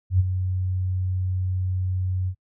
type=tone with ADSR envelope; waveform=sine; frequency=92.5 Hz; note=F#2; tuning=in tune; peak=-13 dBFS; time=0.1-2.35 s; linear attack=95 ms; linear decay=28 ms; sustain=-9 dB; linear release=72 ms; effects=noise-tail reverb RT60 0.1 s tail -25 dB re dry